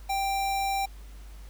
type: tone with sample-and-hold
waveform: sine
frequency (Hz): 784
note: G5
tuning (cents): 0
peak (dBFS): -25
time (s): 0.09-0.86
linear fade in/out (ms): 10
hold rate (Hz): 3150
effects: added 50 Hz sine -42 dBFS peak until 1.49 s + pink hiss -56 dBFS RMS until 1.49 s